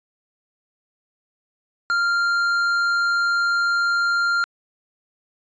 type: tone with hard clipping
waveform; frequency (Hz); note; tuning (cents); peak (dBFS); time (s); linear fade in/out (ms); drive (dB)
sine; 1393; F6; -5; -19; 1.9-4.44; 0; 7
effects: resampled to 16000 Hz